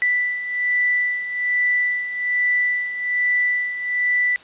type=beating tone pair; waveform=sine; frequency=1975.5 / 1976.7 Hz; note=B6 / B6; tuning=0 / +1 cents; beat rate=1.2 Hz; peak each=-25 / -19 dBFS; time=0.02-4.36 s; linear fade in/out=0 ms; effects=white hiss -45 dBFS RMS until 4.43 s + resampled to 8000 Hz